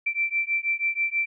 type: beating tone pair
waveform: sine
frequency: 2339 / 2345.2 Hz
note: D7 / D7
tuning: -8 / -3 cents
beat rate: 6.2 Hz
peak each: -26 dBFS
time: 0.06-1.26 s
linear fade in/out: 10 ms
effects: none